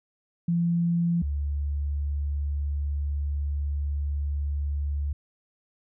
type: tone pair in turn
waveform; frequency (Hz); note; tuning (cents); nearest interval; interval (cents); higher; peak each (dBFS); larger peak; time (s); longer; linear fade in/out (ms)
sine; 170.7 / 71.98; F3 / D2; -39 / -34; octave + minor third; 1495; first; -21 / -25; first; 0.48-1.22 / 1.22-5.13; second; 5
effects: none